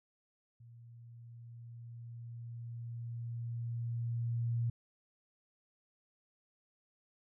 sine tone with level ramp, 117.5 Hz, A#2, 14 cents sharp, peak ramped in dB -53 to -30 dBFS, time 0.6-4.7 s, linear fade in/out 5 ms, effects none

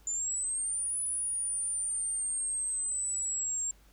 sine exponential two-way sweep, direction up then down, 7050 to 9956 to 7410 Hz, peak -30 dBFS, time 0.07-3.71 s, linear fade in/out 2 ms, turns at 0.99 s, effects added 50 Hz sine -58 dBFS peak until 3.92 s + pink hiss -64 dBFS RMS until 3.92 s

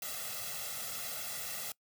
white noise with comb filter, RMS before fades -40 dBFS, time 0.02-1.72 s, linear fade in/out 2 ms, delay 1.5 ms, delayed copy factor +1, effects noise-tail reverb RT60 0.1 s tail -23 dB re dry + high-pass 100 Hz 12 dB/octave

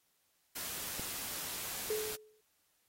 white noise, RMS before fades -41 dBFS, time 0.55-2.16 s, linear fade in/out 10 ms
click, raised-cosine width 2 ms, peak -30 dBFS, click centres 0.996 s
sine tone with exponential decay, 429.7 Hz, A4, 41 cents flat, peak -30 dBFS, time 1.9-2.41 s, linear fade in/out 5 ms, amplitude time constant 110 ms
effects white hiss -75 dBFS RMS until 2.88 s + AAC 48 kbps

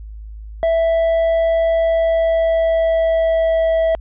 triangle tone with pitch glide, 659.3 to 652.5 Hz, E5 to E5, 0 to -18 cents, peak -11 dBFS, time 0.63-3.95 s, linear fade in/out 0 ms, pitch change -18 cents, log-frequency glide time 1.68-3.65 s, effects added 53 Hz sine -30 dBFS peak until 4 s + resampled to 8000 Hz

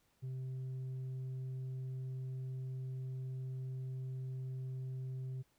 sine tone with tanh clipping, 130 Hz, C3, 11 cents flat, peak -40 dBFS, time 0.22-5.43 s, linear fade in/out 20 ms, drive 3 dB, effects pink hiss -75 dBFS RMS until 5.58 s

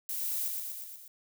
violet noise with echo, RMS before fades -35 dBFS, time 0.09-0.48 s, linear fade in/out 2 ms, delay 120 ms, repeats 5, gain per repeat -3 dB, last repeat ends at 1.08 s, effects none

